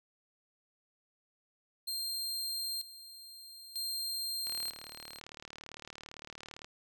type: tone with tremolo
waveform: sawtooth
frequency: 4186 Hz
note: C8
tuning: in tune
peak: -32 dBFS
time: 1.87-5.2 s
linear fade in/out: 10 ms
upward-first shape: square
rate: 0.53 Hz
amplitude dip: 80%
type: click train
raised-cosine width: 0.2 ms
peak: -28 dBFS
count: 83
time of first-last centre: 4.47-6.645 s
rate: 37.7 Hz
effects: none